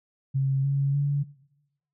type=tone with pitch steps; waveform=sine; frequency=135.4 / 138.97 / 142.63 Hz; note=C#3 / C#3 / C#3; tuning=-40 / +5 / +50 cents; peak=-21 dBFS; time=0.34-1.24 s; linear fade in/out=20 ms; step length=300 ms; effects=noise-tail reverb RT60 0.9 s tail -20 dB re dry